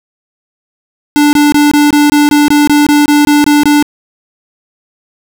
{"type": "tone bursts", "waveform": "square", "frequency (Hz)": 293.7, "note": "D4", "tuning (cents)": 0, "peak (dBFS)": -5, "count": 14, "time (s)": [1.16, 3.826], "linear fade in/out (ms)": 0, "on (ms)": 170, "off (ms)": 22, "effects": []}